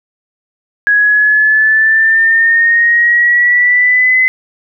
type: exponential sweep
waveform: sine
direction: up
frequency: 1661.2 to 2037 Hz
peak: -6 dBFS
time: 0.87-4.28 s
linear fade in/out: 0 ms
effects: none